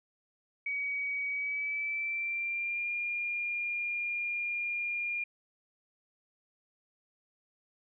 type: tone with pitch glide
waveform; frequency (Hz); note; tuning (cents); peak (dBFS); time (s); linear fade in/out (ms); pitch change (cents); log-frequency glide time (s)
sine; 2263 to 2411; C#7 to D7; +35 to +45; -31; 0.66-5.24; 5; +110; 1.29-2.91
effects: none